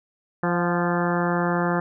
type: harmonic tone with a mistuned harmonic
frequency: 173.8 Hz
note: F3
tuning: 8 cents flat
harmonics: 1 / 2 / 3 / 4 / 5 / 6 / 7 / 8 / 9 / 10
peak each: -24 / -27 / -29 / -30 / -31 / -32 / -32 / -33 / -34 / -34 dBFS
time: 0.43-1.8 s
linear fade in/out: 2 ms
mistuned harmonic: 4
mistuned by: +31 cents
effects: none